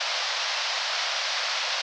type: band-pass noise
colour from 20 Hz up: white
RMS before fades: -28 dBFS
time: 0-1.82 s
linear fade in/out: 10 ms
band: 560 to 5500 Hz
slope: 48 dB/octave
effects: none